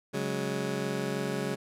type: chord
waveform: 20% pulse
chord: C# suspended fourth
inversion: none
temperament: just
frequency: 138.59 / 184.79 / 207.9 Hz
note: C#3 / F#3 / G#3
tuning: 0 / -2 / +2 cents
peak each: -30 dBFS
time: 0.13-1.56 s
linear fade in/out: 20 ms
effects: low-pass 12000 Hz 12 dB/octave